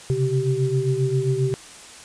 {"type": "tone cluster", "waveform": "sine", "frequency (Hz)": [129.7, 137.2, 386.7], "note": ["C3", "C#3", "G4"], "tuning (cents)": [-15, -17, -24], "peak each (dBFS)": -23, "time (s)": [0.1, 1.54], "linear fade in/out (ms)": 0, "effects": ["white hiss -42 dBFS RMS until 2.04 s", "resampled to 22050 Hz"]}